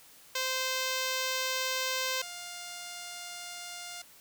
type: tone pair in turn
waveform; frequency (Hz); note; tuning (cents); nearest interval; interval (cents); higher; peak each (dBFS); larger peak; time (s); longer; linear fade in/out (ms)
5% pulse; 519 / 704; C5 / F5; -14 / +14; perfect fourth; 528; second; -18 / -29; first; 0.35-2.22 / 2.22-4.02; first; 5
effects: white hiss -56 dBFS RMS until 4.2 s